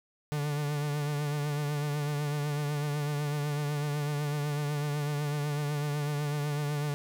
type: tone with vibrato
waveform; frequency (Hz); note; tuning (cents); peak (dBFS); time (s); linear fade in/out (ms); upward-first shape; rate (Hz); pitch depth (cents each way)
45% pulse; 146.83; D3; 0; -29; 0.32-6.94; 0; triangle; 8; 46
effects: none